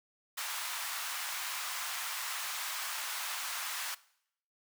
pink high-pass noise, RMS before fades -38 dBFS, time 0.37-3.95 s, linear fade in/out 10 ms, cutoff 960 Hz, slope 24 dB/octave, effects noise-tail reverb RT60 0.7 s tail -20 dB re dry

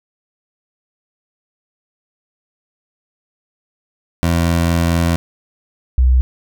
20% pulse / sine tone pair in turn, 84.4 / 63.23 Hz, E2 / B1, +41 / +41 cents, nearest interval perfect fourth, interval 500 cents, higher first, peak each -8 dBFS, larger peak neither, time 4.23-5.16 / 5.98-6.21 s, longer first, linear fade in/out 0 ms, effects none

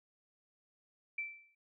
sine tone with exponential decay, 2333 Hz, D7, 12 cents flat, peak -33 dBFS, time 1.18-1.55 s, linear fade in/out 5 ms, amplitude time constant 79 ms, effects none

